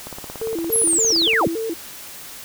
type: click train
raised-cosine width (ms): 1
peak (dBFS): -19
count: 23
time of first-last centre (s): 0.07-1.334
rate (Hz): 17.4
type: tone with vibrato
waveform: sine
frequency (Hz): 386.1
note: G4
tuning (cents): -26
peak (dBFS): -22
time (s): 0.41-1.74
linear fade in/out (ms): 10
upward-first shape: square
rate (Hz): 3.5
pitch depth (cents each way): 260
type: linear sweep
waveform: sine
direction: down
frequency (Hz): 11560 to 33.46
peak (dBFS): -15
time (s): 0.72-1.48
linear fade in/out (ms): 10
effects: white hiss -37 dBFS RMS until 2.44 s